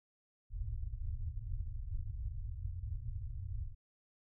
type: low-pass noise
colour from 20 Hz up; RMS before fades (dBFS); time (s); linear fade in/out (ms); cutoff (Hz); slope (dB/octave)
pink; -40; 0.5-3.75; 50; 120; 96
effects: none